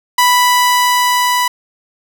sawtooth tone with level ramp, 987.8 Hz, B5, in tune, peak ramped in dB -4 to -8 dBFS, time 0.18-1.48 s, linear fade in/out 5 ms, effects none

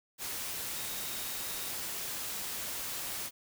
sine tone in noise, 3750 Hz, A#7, 10 cents sharp, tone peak -49 dBFS, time 0.73-1.73 s, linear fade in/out 50 ms, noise white, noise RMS -38 dBFS, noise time 0.18-3.31 s, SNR -14 dB, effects none

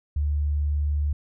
sine tone, 73.42 Hz, D2, in tune, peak -21 dBFS, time 0.16-1.13 s, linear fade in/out 5 ms, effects none

